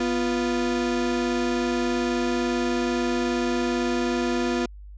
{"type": "tone pair together", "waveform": "35% pulse", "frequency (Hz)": [246.8, 349.2], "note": ["B3", "F4"], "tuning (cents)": [-1, 0], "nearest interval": "tritone", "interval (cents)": 601, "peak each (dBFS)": [-23, -24], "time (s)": [0, 4.66], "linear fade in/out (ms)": 5, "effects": ["added 50 Hz sine -39 dBFS peak until 4.97 s", "resampled to 16000 Hz"]}